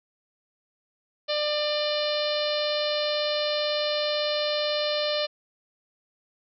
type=harmonic tone with a mistuned harmonic; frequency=597 Hz; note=D5; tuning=28 cents sharp; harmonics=1 / 2 / 3 / 4 / 5 / 6 / 7 / 8 / 9; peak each=-26 / -37 / -38 / -38 / -34 / -34 / -32 / -37 / -42 dBFS; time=1.28-5.27 s; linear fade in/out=20 ms; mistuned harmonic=5; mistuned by=-17 cents; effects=none